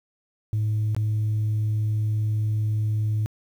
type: tone with dropouts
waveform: sine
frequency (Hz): 107.4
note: A2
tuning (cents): -41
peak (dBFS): -19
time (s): 0.53-3.26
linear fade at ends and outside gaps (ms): 0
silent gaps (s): 0.948-0.965
effects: tanh soft clip ceiling -19 dBFS + 9-bit